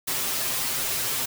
white noise with comb filter, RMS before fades -27 dBFS, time 0.07-1.26 s, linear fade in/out 10 ms, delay 7.6 ms, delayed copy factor +0.9, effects none

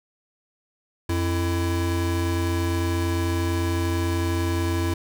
square tone pair together, 88.65 / 334.7 Hz, F2 / E4, +26 / +26 cents, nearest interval octave + major seventh, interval 2300 cents, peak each -24 / -27 dBFS, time 1.09-4.94 s, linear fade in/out 5 ms, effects none

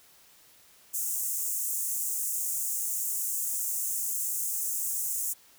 pink high-pass noise, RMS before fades -31 dBFS, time 0.93-5.34 s, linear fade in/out 20 ms, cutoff 6700 Hz, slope 48 dB/octave, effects white hiss -58 dBFS RMS until 5.58 s

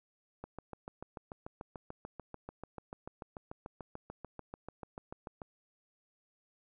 click train, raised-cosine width 1 ms, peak -29 dBFS, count 35, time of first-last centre 0.44-5.418 s, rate 6.83 Hz, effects none

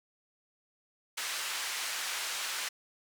pink band-pass noise, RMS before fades -36 dBFS, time 1.17-2.69 s, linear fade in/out 10 ms, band 1400 to 10000 Hz, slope 12 dB/octave, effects none

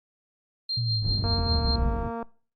sine tone with tremolo, 4186 Hz, C8, in tune, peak -25 dBFS, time 0.69-1.76 s, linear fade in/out 5 ms, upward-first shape sine, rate 5.1 Hz, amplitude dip 65%
sine linear sweep, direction down, 120 to 53.6 Hz, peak -25 dBFS, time 0.77-1.97 s, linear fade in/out 5 ms
white low-pass noise, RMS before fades -30 dBFS, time 1.01-2.11 s, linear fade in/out 50 ms, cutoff 110 Hz, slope 12 dB/octave
click train, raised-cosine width 1 ms, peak -21 dBFS, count 229, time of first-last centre 1.24-2.227 s, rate 231 Hz
effects noise-tail reverb RT60 0.4 s tail -23 dB re dry + Opus 48 kbps

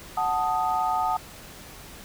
sine chord, D# diminished, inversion first, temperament equal, 740 / 880 / 1244.5 Hz, F#5 / A5 / D#6, 0 / 0 / 0 cents, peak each -26 / -26 / -28 dBFS, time 0.17-1.17 s, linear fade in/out 5 ms, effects pink hiss -44 dBFS RMS until 2.04 s

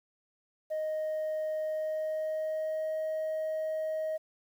sine tone with pitch glide, 622.3 to 628.8 Hz, D#5 to D#5, 0 to +18 cents, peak -28 dBFS, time 0.7-4.18 s, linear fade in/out 20 ms, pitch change +18 cents, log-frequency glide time 1.6-2.96 s, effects tanh soft clip ceiling -29 dBFS + 10-bit

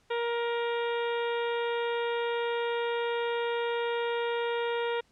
harmonic tone with a mistuned harmonic, 470.7 Hz, A#4, 17 cents sharp, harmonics 1 / 2 / 3 / 4 / 5 / 6 / 7 / 8, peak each -29 / -35 / -39 / -41 / -43 / -45 / -46 / -47 dBFS, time 0.1-5.01 s, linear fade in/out 10 ms, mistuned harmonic 8, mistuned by -39 cents, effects pink hiss -67 dBFS RMS until 5.11 s + low-pass 8000 Hz 12 dB/octave

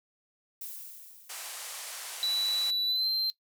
violet noise with exponential decay, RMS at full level -39 dBFS, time 0.61-2.27 s, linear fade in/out 5 ms, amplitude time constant 360 ms
white band-pass noise, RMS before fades -41 dBFS, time 1.29-2.71 s, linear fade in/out 10 ms, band 560 to 12000 Hz, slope 24 dB/octave
triangle tone with pitch glide, 3951 to 4131 Hz, B7 to C8, 0 to -23 cents, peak -25 dBFS, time 2.23-3.3 s, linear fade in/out 0 ms, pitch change +77 cents, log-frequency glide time 2.86-3.08 s
effects noise-tail reverb RT60 0.1 s tail -18 dB re dry

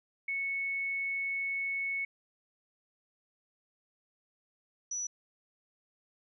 sine tone pair in turn, 2208 / 5908 Hz, C#7 / F#8, -7 / -3 cents, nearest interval octave + perfect fourth, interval 1704 cents, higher second, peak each -31 / -33 dBFS, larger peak first, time 0.28-2.05 / 4.91-5.07 s, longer first, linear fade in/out 5 ms, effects none

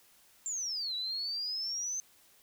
sine exponential two-way sweep, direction down then up, 7400 to 3893 to 6260 Hz, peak -33 dBFS, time 0.46-2 s, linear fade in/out 0 ms, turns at 0.95 s, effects white hiss -63 dBFS RMS until 2.42 s

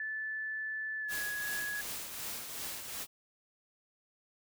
sine tone with pitch glide, 1746 to 1674.9 Hz, A6 to G#6, -14 to +14 cents, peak -35 dBFS, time 0-1.81 s, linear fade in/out 2 ms, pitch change -72 cents, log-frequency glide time 1-1.19 s
white noise with tremolo, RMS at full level -39 dBFS, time 1.08-3.07 s, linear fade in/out 50 ms, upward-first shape triangle, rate 2.7 Hz, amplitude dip 50%
effects none

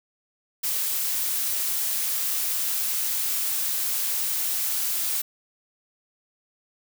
blue noise, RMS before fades -26 dBFS, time 0.63-5.22 s, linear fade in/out 10 ms, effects none

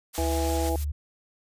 blue noise with tremolo, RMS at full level -37 dBFS, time 0.13-0.85 s, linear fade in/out 20 ms, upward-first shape sine, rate 6 Hz, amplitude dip 35%
white band-pass noise, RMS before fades -40 dBFS, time 0.14-0.7 s, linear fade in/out 10 ms, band 470 to 9300 Hz, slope 96 dB/octave
harmonic tone, 164.81 Hz, E3, in tune, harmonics 2 / 3 / 4 / 5, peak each -30 / -32 / -33 / -32 dBFS, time 0.18-0.76 s, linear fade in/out 0 ms
sine tone with vibrato, 73.42 Hz, D2, in tune, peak -26 dBFS, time 0.18-0.92 s, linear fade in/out 10 ms, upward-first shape sine, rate 6.9 Hz, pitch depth 11 cents each way
effects resampled to 32000 Hz

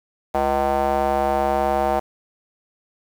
square tone with band-pass filter, 69.3 Hz, C#2, in tune, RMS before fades -20 dBFS, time 0.34-2 s, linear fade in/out 10 ms, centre 730 Hz, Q 3.5, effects 7-bit

